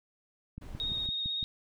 click train, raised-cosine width 5 ms, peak -28 dBFS, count 6, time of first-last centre 0.58-1.429 s, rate 5.89 Hz
brown noise, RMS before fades -44 dBFS, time 0.61-1.07 s, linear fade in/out 10 ms
sine tone with vibrato, 3729 Hz, A#7, in tune, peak -31 dBFS, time 0.8-1.44 s, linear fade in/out 0 ms, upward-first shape triangle, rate 16 Hz, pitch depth 23 cents each way
effects none

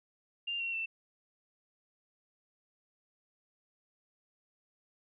sine tone with pitch steps, 2794 / 2735 / 2677 Hz, F7 / F7 / E7, 0 / -37 / +26 cents, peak -33 dBFS, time 0.47-0.86 s, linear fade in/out 10 ms, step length 130 ms, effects none

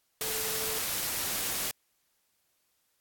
sine tone in noise, 440 Hz, A4, in tune, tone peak -40 dBFS, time 0.21-0.78 s, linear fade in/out 0 ms, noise white, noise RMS -32 dBFS, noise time 0.21-1.71 s, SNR -11 dB, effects white hiss -74 dBFS RMS until 3 s + AAC 64 kbps

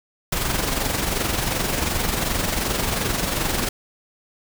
pink noise with amplitude modulation, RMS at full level -21 dBFS, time 0.32-3.69 s, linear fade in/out 5 ms, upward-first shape sine, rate 22.7 Hz, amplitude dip 50%, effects none

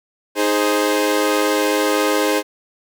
sawtooth chord, Ab major, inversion second, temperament equal, 311.1 / 415.3 / 523.3 Hz, Eb4 / Ab4 / C5, 0 / 0 / 0 cents, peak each -16 dBFS, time 0.35-2.43 s, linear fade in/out 50 ms, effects none

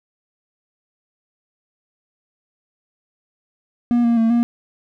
triangle tone with pitch steps, 239.4 / 234.2 / 226.2 / 236.8 Hz, A#3 / A#3 / A3 / A#3, +46 / +8 / +48 / +27 cents, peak -11 dBFS, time 3.91-4.43 s, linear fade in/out 0 ms, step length 130 ms, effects none

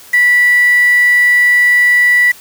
sine tone with quantisation, 1960 Hz, B6, 14 cents flat, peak -6 dBFS, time 0.13-2.32 s, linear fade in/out 10 ms, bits 4, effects white hiss -38 dBFS RMS until 2.4 s

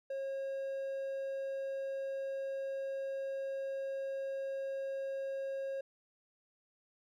triangle tone, 542 Hz, C#5, 39 cents flat, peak -34 dBFS, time 0.1-5.81 s, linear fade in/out 5 ms, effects none

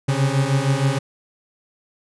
40% pulse beating tone pair, 133.4 / 139.8 Hz, C3 / C#3, +34 / +15 cents, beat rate 6.4 Hz, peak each -19 dBFS, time 0.08-0.99 s, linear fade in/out 10 ms, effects resampled to 24000 Hz

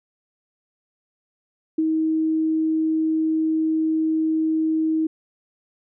sine tone with ADSR envelope, 317.3 Hz, D#4, 34 cents sharp, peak -16 dBFS, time 1.78-5.07 s, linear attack 7 ms, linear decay 33 ms, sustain -2 dB, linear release 6 ms, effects none

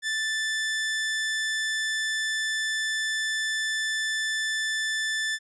sawtooth tone, 1760 Hz, A6, in tune, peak -22 dBFS, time 0.02-5.39 s, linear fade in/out 50 ms, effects resampled to 22050 Hz

